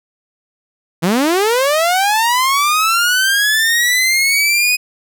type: linear sweep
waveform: sawtooth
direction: up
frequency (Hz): 155.56 to 2506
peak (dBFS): -8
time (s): 1.02-4.77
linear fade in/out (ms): 20
effects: none